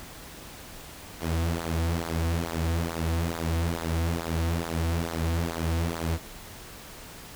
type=tone with flanger; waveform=sawtooth; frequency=83 Hz; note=E2; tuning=12 cents sharp; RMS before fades=-28 dBFS; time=1.19-6.19 s; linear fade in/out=50 ms; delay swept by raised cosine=0.34 to 5.14 ms; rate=2.3 Hz; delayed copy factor=-0.9; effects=pink hiss -44 dBFS RMS until 7.35 s